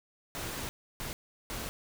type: noise bursts at uneven times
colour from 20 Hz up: pink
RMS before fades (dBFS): -38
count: 3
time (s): 0.35-0.69 / 1-1.13 / 1.5-1.69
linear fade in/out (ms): 0
effects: none